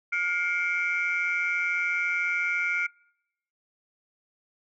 sine tone cluster, 1418 / 2138 / 2312 Hz, F6 / C7 / D7, +26 / +37 / -28 cents, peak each -28 dBFS, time 0.12-2.87 s, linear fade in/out 10 ms, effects noise-tail reverb RT60 0.8 s tail -26 dB re dry + tanh soft clip ceiling -17 dBFS

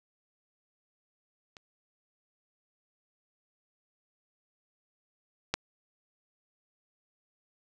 clicks, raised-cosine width 0.2 ms, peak -30 / -10 dBFS, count 2, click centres 1.568 / 5.54 s, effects none

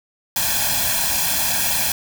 white noise with comb filter, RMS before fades -20 dBFS, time 0.36-1.92 s, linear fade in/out 2 ms, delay 1.2 ms, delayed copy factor +0.85, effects none

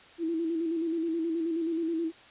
sine tone with vibrato, 329.6 Hz, E4, in tune, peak -27 dBFS, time 0.18-2.12 s, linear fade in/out 50 ms, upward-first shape square, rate 9.4 Hz, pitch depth 45 cents each way, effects white hiss -53 dBFS RMS until 2.3 s + resampled to 8000 Hz

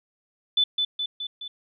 sine tone with echo, 3500 Hz, A7, 10 cents flat, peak -17 dBFS, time 0.57-0.64 s, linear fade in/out 5 ms, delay 210 ms, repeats 4, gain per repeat -4 dB, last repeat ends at 1.48 s, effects none

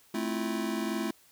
square chord, F major seventh, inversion first, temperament just, 218.3 / 261.9 / 327.4 / 349.2 Hz, A3 / C4 / E4 / F4, -13 / +2 / -12 / 0 cents, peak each -34 / -38 / -36 / -38 dBFS, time 0.14-1.11 s, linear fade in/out 5 ms, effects white hiss -61 dBFS RMS until 1.31 s

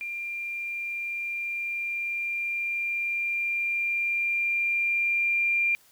sine tone with level ramp, 2387 Hz, D7, 28 cents sharp, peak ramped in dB -31 to -21 dBFS, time 0.01-5.75 s, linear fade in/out 0 ms, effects white hiss -59 dBFS RMS until 5.91 s

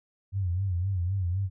sine tone with vibrato, 92.5 Hz, F#2, in tune, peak -25 dBFS, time 0.32-1.5 s, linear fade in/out 50 ms, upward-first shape sine, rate 3.9 Hz, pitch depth 120 cents each way, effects none

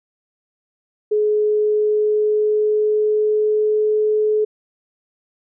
sine tone with pitch glide, 423 to 427.4 Hz, G#4 to G#4, +32 to +50 cents, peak -14 dBFS, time 1.11-4.45 s, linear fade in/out 10 ms, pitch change +18 cents, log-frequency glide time 1.41-4 s, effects none

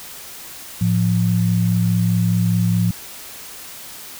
sine tone pair together, 110.4 / 175.25 Hz, A2 / F3, +6 / +6 cents, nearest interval minor sixth, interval 800 cents, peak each -17 dBFS, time 0.81-2.91 s, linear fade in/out 5 ms, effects white hiss -36 dBFS RMS until 4.19 s

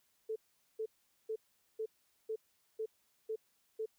sine tone bursts, 440 Hz, A4, in tune, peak -35 dBFS, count 8, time 0.29-3.86 s, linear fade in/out 10 ms, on 70 ms, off 430 ms, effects white hiss -75 dBFS RMS until 3.98 s

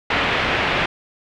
white low-pass noise, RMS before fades -20 dBFS, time 0.1-0.86 s, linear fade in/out 5 ms, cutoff 2800 Hz, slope 24 dB/octave, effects none

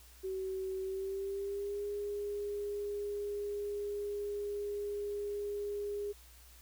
sine tone with pitch glide, 380 to 409.6 Hz, F#4 to G#4, +46 to -24 cents, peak -35 dBFS, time 0.23-6.13 s, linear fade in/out 20 ms, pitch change +130 cents, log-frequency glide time 0.81-1.86 s, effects added 60 Hz sine -57 dBFS peak until 6.61 s + white hiss -60 dBFS RMS until 6.61 s

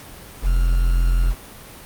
triangle tone with quantisation, 43.1 Hz, F1, 22 cents flat, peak -12 dBFS, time 0.42-1.35 s, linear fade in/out 50 ms, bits 6, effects pink hiss -40 dBFS RMS until 1.85 s + Opus 48 kbps

